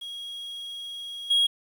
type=tone with level steps; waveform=triangle; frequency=3293 Hz; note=G#7; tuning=15 cents flat; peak=-33 / -17 dBFS; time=0.01-1.47 s; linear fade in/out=10 ms; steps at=1.3 s; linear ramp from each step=10 ms; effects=9-bit